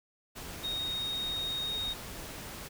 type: tone in noise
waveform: sine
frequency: 3729 Hz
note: A#7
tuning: in tune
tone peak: -32 dBFS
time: 0.63-1.94 s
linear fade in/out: 20 ms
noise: pink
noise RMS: -43 dBFS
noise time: 0.35-2.69 s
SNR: +8 dB
effects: none